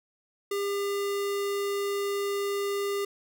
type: tone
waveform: square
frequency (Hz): 401.6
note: G4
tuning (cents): +42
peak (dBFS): -28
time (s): 0.51-3.05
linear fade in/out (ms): 5
effects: none